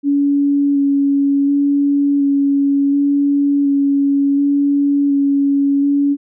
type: tone with vibrato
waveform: sine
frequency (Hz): 281.7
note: C#4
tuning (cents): +28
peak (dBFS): -11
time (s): 0.03-6.17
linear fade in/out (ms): 50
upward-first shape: square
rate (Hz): 0.69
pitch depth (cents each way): 11
effects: none